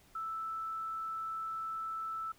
sine tone, 1318.5 Hz, E6, in tune, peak -36 dBFS, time 0.15-2.32 s, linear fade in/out 5 ms, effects pink hiss -64 dBFS RMS until 2.38 s

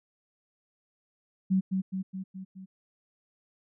sine tone with echo, 189.3 Hz, F#3, 40 cents sharp, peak -21 dBFS, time 1.5-1.61 s, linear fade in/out 20 ms, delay 210 ms, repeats 5, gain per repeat -4 dB, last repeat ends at 2.66 s, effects none

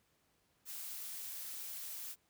blue noise, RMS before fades -45 dBFS, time 0.65-2.16 s, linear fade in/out 50 ms, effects pink hiss -75 dBFS RMS until 2.29 s + high-pass 60 Hz 12 dB/octave

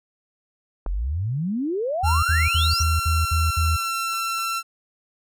sine exponential sweep, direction up, 38.89 to 5980 Hz, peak -22 dBFS, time 0.86-2.83 s, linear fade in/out 10 ms
click, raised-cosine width 1 ms, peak -19 dBFS, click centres 0.863 s
sine tone bursts, 80.5 Hz, E2, 41 cents flat, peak -18 dBFS, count 7, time 2.03-3.766 s, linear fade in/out 10 ms, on 200 ms, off 56 ms
sawtooth tone with pitch glide, 1370 to 1348 Hz, F6 to E6, -34 to +38 cents, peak -20 dBFS, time 2.03-4.63 s, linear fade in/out 50 ms, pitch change -28 cents, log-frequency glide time 2.39-4.15 s
effects none

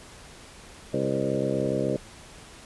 harmonic tone with a mistuned harmonic, 67.1 Hz, C2, 44 cents sharp, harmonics 2 / 3 / 4 / 5 / 6 / 7 / 8 / 9, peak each -32 / -32 / -32 / -32 / -32 / -32 / -32 / -32 dBFS, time 0.93-1.97 s, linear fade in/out 10 ms, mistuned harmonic 7, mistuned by +38 cents, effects pink hiss -47 dBFS RMS until 2.65 s + resampled to 24000 Hz

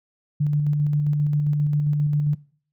sine tone with tremolo, 147.6 Hz, D3, 9 cents sharp, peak -17 dBFS, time 0.4-2.35 s, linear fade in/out 10 ms, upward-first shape square, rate 7.5 Hz, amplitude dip 25%, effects noise-tail reverb RT60 0.5 s tail -22 dB re dry

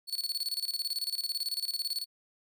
40% pulse tone with tremolo, 4422 Hz, C#8, 5 cents flat, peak -28 dBFS, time 0.07-2.06 s, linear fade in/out 50 ms, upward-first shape square, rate 18 Hz, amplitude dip 80%, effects none

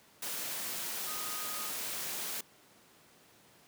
sine tone in noise, 1244.5 Hz, D#6, in tune, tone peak -45 dBFS, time 1.07-1.7 s, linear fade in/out 5 ms, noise white, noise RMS -38 dBFS, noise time 0.22-2.41 s, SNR -10 dB, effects pink hiss -61 dBFS RMS until 3.67 s + high-pass 150 Hz 12 dB/octave

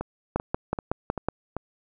two click trains, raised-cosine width 1 ms, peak -10 / -16 dBFS, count 6 / 5, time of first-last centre 0.36-1.286 / 0.01-1.566 s, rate 5.4 / 2.57 Hz, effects none

